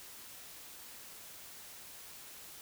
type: silence
effects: white hiss -51 dBFS RMS until 2.61 s